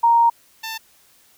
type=tone pair in turn; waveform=sine / 10% pulse; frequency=932.3 / 891.9 Hz; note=A#5 / A5; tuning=0 / +23 cents; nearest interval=minor second; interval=77 cents; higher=first; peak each=-11 / -19 dBFS; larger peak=first; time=0.03-0.3 / 0.63-0.78 s; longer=first; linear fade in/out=10 ms; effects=white hiss -55 dBFS RMS until 1.37 s